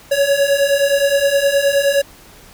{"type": "beating tone pair", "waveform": "square", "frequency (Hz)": [554.4, 564], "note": ["C#5", "C#5"], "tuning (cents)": [0, 30], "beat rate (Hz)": 9.6, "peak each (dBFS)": [-18, -15], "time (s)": [0.11, 2.02], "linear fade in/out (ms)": 10, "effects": ["pink hiss -43 dBFS RMS until 2.53 s"]}